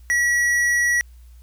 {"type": "tone with hard clipping", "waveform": "triangle", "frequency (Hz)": 1929, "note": "B6", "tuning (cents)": -41, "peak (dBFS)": -18, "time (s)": [0.1, 1.01], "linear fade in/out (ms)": 0, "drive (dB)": 13, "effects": ["added 60 Hz sine -42 dBFS peak until 1.42 s", "white hiss -61 dBFS RMS until 1.42 s"]}